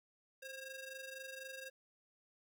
sawtooth ring-modulated tone, 1076 Hz, C6, 48 cents sharp, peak -40 dBFS, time 0.42-1.7 s, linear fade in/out 10 ms, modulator 550 Hz, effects none

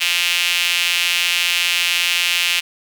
sawtooth tone with high-pass filter, 174.61 Hz, F3, in tune, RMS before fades -18 dBFS, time 0-2.61 s, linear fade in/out 20 ms, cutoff 2700 Hz, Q 3.2, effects none

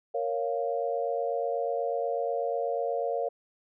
sine chord, Bb minor, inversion none, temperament equal, 466.2 / 554.4 / 698.5 Hz, Bb4 / Db5 / F5, 0 / 0 / 0 cents, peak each -31 / -31 / -32 dBFS, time 0.14-3.29 s, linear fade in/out 10 ms, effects none

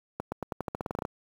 accelerating click train, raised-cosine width 1 ms, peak -17 dBFS, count 14, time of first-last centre 0.2-1.051 s, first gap 120 ms, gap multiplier 0.89, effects high-pass 80 Hz 12 dB/octave + 8-bit

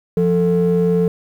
triangle ring-modulated tone, 308.7 Hz, D#4, 14 cents flat, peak -6 dBFS, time 0.17-1.08 s, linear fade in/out 2 ms, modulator 134 Hz, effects tanh soft clip ceiling -8 dBFS + 8-bit

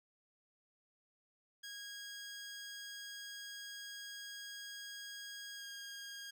15% pulse tone with pitch glide, 1640 to 1625.9 Hz, G#6 to G#6, -22 to -37 cents, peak -40 dBFS, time 1.63-6.31 s, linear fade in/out 10 ms, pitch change -15 cents, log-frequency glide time 5.56-5.64 s, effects none

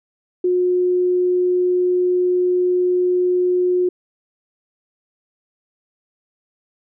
sine tone, 360.9 Hz, F#4, 43 cents flat, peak -14 dBFS, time 0.44-3.89 s, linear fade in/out 5 ms, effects none

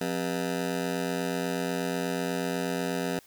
20% pulse ring-modulated tone, 220 Hz, A3, in tune, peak -20 dBFS, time 0.01-3.19 s, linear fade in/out 2 ms, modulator 44.1 Hz, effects white hiss -57 dBFS RMS until 3.26 s

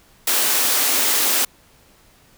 white high-pass noise, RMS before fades -18 dBFS, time 0.27-1.45 s, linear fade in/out 5 ms, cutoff 230 Hz, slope 48 dB/octave, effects pink hiss -53 dBFS RMS until 2.37 s

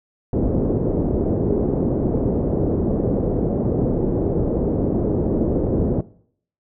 white low-pass noise, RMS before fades -20 dBFS, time 0.33-6.01 s, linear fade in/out 2 ms, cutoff 450 Hz, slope 24 dB/octave, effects noise-tail reverb RT60 0.6 s tail -19 dB re dry

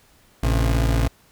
30% pulse tone pair together, 56.67 / 134.4 Hz, A#1 / C3, -48 / +47 cents, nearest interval octave + minor third, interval 1495 cents, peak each -15 / -23 dBFS, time 0.43-1.08 s, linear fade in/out 5 ms, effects pink hiss -56 dBFS RMS until 1.31 s

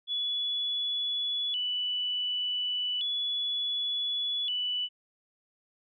sine tone with vibrato, 3184 Hz, G7, 26 cents sharp, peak -28 dBFS, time 0.07-4.89 s, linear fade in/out 50 ms, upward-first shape square, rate 0.34 Hz, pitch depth 120 cents each way, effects none

